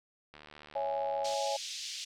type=click train; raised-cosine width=0.3 ms; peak=-34 dBFS; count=76; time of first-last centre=0.34-1.339 s; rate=75.1 Hz
type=chord; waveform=sine; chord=C# minor; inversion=none; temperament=equal; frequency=554.4 / 659.3 / 830.6 Hz; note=C#5 / E5 / G#5; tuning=0 / 0 / 0 cents; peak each=-34 / -38 / -34 dBFS; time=0.75-1.57 s; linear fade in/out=10 ms
type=band-pass noise; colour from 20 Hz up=white; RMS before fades=-41 dBFS; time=1.24-2.05 s; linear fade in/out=10 ms; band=2800 to 6000 Hz; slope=24 dB/octave
effects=none